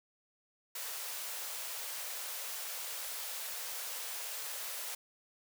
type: high-pass noise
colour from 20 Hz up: white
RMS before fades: -41 dBFS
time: 0.75-4.95 s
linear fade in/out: 5 ms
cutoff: 450 Hz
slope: 48 dB/octave
effects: none